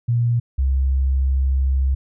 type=tone pair in turn; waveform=sine; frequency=118.8 / 66.67 Hz; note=A#2 / C2; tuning=+33 / +33 cents; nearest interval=minor seventh; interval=1000 cents; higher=first; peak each=-15 dBFS; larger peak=neither; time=0.08-0.4 / 0.58-1.95 s; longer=second; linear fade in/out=10 ms; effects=none